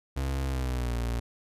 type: tone with pitch glide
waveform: 35% pulse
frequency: 67.3 to 58.93 Hz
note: C2 to A#1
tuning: +49 to +19 cents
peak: -26 dBFS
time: 0.16-1.2 s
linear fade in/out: 10 ms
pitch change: -230 cents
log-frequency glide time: 0.45-0.95 s
effects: resampled to 32000 Hz